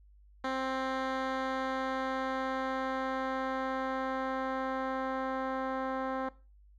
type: tone with low-pass filter sweep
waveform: 10% pulse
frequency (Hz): 263.2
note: C4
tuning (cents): +10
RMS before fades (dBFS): -34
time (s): 0.44-6.29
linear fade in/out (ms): 5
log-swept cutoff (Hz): 3300 to 1400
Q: 0.71
effects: noise-tail reverb RT60 0.3 s tail -18 dB re dry + added 50 Hz sine -56 dBFS peak until 6.78 s